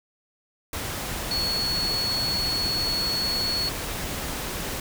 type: tone in noise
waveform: sine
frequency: 4377 Hz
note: C#8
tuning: 23 cents flat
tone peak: -24 dBFS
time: 1.31-3.69 s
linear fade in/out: 2 ms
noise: pink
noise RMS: -31 dBFS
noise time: 0.73-4.8 s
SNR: +4 dB
effects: none